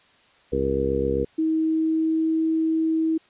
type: harmonic tone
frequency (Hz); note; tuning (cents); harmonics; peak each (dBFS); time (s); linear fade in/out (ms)
67.7; C#2; -40; 1 / 2 / 3 / 4 / 5 / 6 / 7; -30 / -33 / -32 / -30 / -31 / -27 / -24; 0.52-1.25; 10
type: tone with pitch glide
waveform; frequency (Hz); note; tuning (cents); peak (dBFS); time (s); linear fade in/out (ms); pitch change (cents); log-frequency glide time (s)
sine; 318.4 to 321.2; D#4 to E4; +40 to -45; -19; 1.38-3.18; 10; +15; 1.6-2.4
effects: white hiss -57 dBFS RMS until 3.29 s + resampled to 8000 Hz